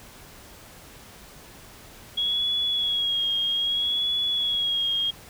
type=tone with vibrato; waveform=sine; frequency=3322 Hz; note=G#7; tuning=in tune; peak=-22 dBFS; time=2.17-5.11 s; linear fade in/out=10 ms; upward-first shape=sine; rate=0.62 Hz; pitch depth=40 cents each way; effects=pink hiss -47 dBFS RMS until 5.29 s